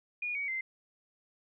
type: tone with pitch steps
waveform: sine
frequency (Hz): 2443 / 2253 / 2078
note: D#7 / C#7 / C7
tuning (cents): -32 / +28 / -12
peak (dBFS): -32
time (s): 0.22-0.61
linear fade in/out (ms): 5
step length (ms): 130
effects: none